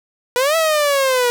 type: exponential two-way sweep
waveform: sawtooth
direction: up then down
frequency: 479.1 to 659.3 to 479.1 Hz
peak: -10 dBFS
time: 0.36-1.3 s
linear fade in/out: 0 ms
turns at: 0.56 s
effects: none